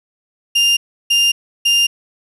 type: tone bursts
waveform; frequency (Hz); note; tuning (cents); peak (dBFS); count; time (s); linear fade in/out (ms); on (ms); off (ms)
35% pulse; 2802; F7; +5; -9; 3; 0.55-1.87; 10; 220; 330
effects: resampled to 24000 Hz + 7-bit